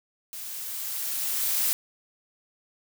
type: noise with level ramp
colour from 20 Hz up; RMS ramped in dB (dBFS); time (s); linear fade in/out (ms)
blue; -38 to -24; 0.33-1.73; 0
effects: none